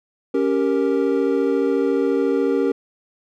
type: chord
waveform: triangle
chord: G diminished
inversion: second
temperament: equal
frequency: 277.2 / 392 / 466.2 Hz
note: Db4 / G4 / Bb4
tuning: 0 / 0 / 0 cents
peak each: -19 dBFS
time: 0.34-2.72 s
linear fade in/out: 5 ms
effects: none